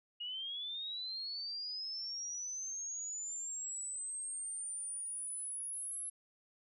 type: linear sweep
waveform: sine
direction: up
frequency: 2862 to 11030 Hz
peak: -39 dBFS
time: 0.2-6.1 s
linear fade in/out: 10 ms
effects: none